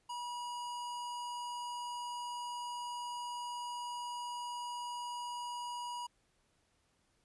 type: tone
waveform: square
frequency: 966 Hz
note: B5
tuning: 39 cents flat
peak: -40 dBFS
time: 0.09-6.07 s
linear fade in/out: 10 ms
effects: pink hiss -75 dBFS RMS until 7.24 s + resampled to 24000 Hz